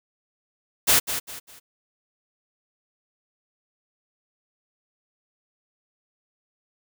white noise with echo, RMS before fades -17 dBFS, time 0.87-1 s, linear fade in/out 20 ms, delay 200 ms, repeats 3, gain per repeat -10 dB, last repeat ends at 1.6 s, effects none

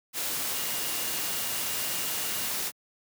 sine tone in noise, 2836 Hz, F7, 26 cents sharp, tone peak -42 dBFS, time 0.52-2.51 s, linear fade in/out 50 ms, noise white, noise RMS -31 dBFS, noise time 0.13-2.72 s, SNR -14 dB, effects high-pass 100 Hz 12 dB/octave

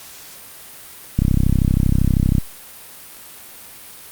click train, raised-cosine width 5 ms, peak -3 dBFS, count 40, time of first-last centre 1.19-2.383 s, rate 32.7 Hz, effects white hiss -39 dBFS RMS until 4.11 s + Opus 48 kbps

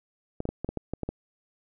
clicks, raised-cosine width 2 ms, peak -17 dBFS, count 9, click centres 0.404 / 0.454 / 0.49 / 0.646 / 0.69 / 0.773 / 0.936 / 1.033 / 1.09 s, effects none

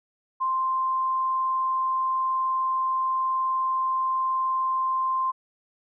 sine tone, 1046.5 Hz, C6, in tune, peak -22 dBFS, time 0.4-5.32 s, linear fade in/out 20 ms, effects none

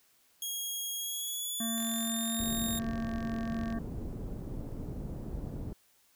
10% pulse tone with pitch glide, 3290 to 3693 Hz, G#7 to A#7, -17 to -17 cents, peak -27 dBFS, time 0.42-2.79 s, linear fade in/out 2 ms, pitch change +200 cents, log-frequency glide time 0.98-2.44 s
harmonic tone, 227.2 Hz, A#3, 44 cents flat, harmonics 1 / 3 / 5 / 7 / 8, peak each -33 / -44 / -49 / -51 / -52 dBFS, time 1.6-3.79 s, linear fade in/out 5 ms
click train, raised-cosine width 0.2 ms, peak -31 dBFS, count 87, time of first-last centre 1.78-3.726 s, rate 44.2 Hz
pink low-pass noise, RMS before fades -39 dBFS, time 2.39-5.73 s, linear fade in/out 2 ms, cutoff 340 Hz, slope 12 dB/octave
effects white hiss -67 dBFS RMS until 6.15 s

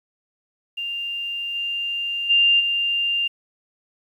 sine tone with level steps, 2794 Hz, F7, in tune, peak -25 / -23 / -13 / -19 dBFS, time 0.77-3.28 s, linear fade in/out 10 ms, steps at 1.54 / 2.29 / 2.59 s, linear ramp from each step 20 ms, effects 9-bit

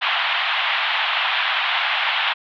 white band-pass noise, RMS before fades -21 dBFS, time 0.01-2.34 s, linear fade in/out 20 ms, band 710 to 3500 Hz, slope 48 dB/octave, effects none

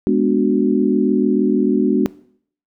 sine chord, G# half-diminished seventh, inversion none, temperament equal, 207.7 / 246.9 / 293.7 / 370 Hz, G#3 / B3 / D4 / F#4, 0 / 0 / 0 / 0 cents, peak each -18 dBFS, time 0.07-2.06 s, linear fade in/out 0 ms, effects noise-tail reverb RT60 0.6 s tail -20 dB re dry

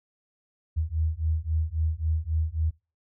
sine beating tone pair, 77.78 / 81.48 Hz, D#2 / E2, 0 / -20 cents, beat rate 3.7 Hz, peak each -27 dBFS, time 0.76-2.71 s, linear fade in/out 20 ms, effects noise-tail reverb RT60 0.3 s tail -24 dB re dry

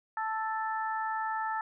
harmonic tone, 440 Hz, A4, in tune, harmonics 2 / 3 / 4, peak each -32 / -36 / -38 dBFS, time 0.17-1.61 s, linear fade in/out 2 ms, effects none

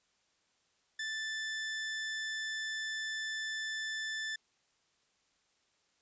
sawtooth tone, 1760 Hz, A6, in tune, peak -32 dBFS, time 0.99-4.36 s, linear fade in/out 5 ms, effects white hiss -74 dBFS RMS until 6.01 s + resampled to 16000 Hz

